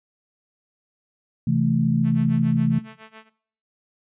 sine chord, A minor, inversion first, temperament just, 132 / 165 / 220 Hz, C3 / E3 / A3, +16 / +2 / 0 cents, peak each -22 dBFS, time 1.47-2.79 s, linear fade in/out 5 ms
5% pulse tone with tremolo, 220 Hz, A3, in tune, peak -29 dBFS, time 2.03-3.3 s, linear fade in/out 50 ms, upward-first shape sine, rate 7.2 Hz, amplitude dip 90%
effects noise-tail reverb RT60 0.6 s tail -20 dB re dry + resampled to 8000 Hz

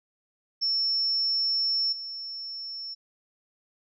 sine tone with level steps, 5400 Hz, E8, 41 cents sharp, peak -23 / -34 dBFS, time 0.61-2.95 s, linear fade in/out 20 ms, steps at 1.92 s, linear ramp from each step 10 ms, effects none

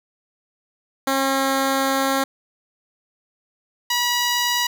10% pulse tone pair in turn, 269.9 / 968.8 Hz, C#4 / B5, -46 / -34 cents, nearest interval octave + minor seventh, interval 2212 cents, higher second, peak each -10 dBFS, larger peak neither, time 1.07-2.24 / 3.9-4.67 s, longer first, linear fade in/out 5 ms, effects none

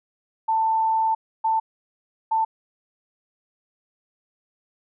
sine tone bursts at uneven times, 889 Hz, A5, 18 cents sharp, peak -18 dBFS, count 3, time 0.48-1.15 / 1.44-1.6 / 2.31-2.45 s, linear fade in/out 10 ms, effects none

